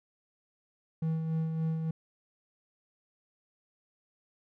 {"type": "tone with tremolo", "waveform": "triangle", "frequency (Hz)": 160.8, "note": "E3", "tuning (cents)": -43, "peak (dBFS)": -25, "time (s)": [1.02, 1.91], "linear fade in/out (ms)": 5, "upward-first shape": "sine", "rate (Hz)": 3.5, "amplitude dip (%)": 40, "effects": []}